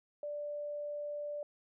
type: tone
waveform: sine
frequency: 587.3 Hz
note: D5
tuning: in tune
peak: -37 dBFS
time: 0.23-1.43 s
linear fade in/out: 2 ms
effects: none